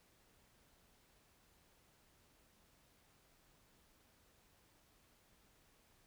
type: silence
effects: pink hiss -71 dBFS RMS until 6.06 s